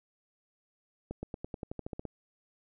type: accelerating click train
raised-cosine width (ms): 2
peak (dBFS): -24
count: 12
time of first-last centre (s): 1.11-2.053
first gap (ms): 120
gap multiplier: 0.93
effects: none